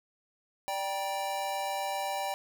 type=chord; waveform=square; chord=G minor; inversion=second; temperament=equal with one note detuned; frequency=587.3 / 784 / 956.3 Hz; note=D5 / G5 / Bb5; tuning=0 / 0 / +44 cents; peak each=-38 / -34 / -39 dBFS; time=0.68-2.34 s; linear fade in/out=0 ms; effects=none